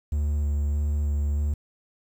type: tone with vibrato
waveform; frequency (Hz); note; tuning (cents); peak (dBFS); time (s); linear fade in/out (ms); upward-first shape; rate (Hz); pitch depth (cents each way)
triangle; 73.2; D2; -5; -20; 0.12-1.54; 5; square; 1.6; 12
effects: 9-bit